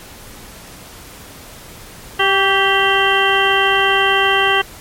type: harmonic tone with a mistuned harmonic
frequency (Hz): 392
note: G4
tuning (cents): 0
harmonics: 1 / 2 / 3 / 4 / 5 / 7 / 8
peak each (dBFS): -19 / -19 / -19 / -19 / -19 / -19 / -19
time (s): 2.19-4.62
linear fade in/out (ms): 10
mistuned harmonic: 3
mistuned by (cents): -39
effects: pink hiss -37 dBFS RMS until 4.8 s + MP3 64 kbps